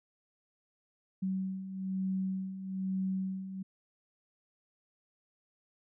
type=beating tone pair; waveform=sine; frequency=188.7 / 189.8 Hz; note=F#3 / F#3; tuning=+34 / +44 cents; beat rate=1.1 Hz; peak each=-39 / -33 dBFS; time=1.22-3.63 s; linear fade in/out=10 ms; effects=none